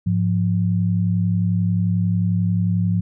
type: tone pair together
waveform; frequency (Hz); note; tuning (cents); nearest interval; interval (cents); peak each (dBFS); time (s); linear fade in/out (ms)
sine; 104.5 / 175.75; G#2 / F3; +11 / +11; major sixth; 900; -19; 0.06-3.01; 10
effects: none